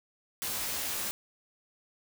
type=noise with comb filter; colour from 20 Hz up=white; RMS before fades=-34 dBFS; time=0.42-1.11 s; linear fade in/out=0 ms; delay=17 ms; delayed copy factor=-0.9; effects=none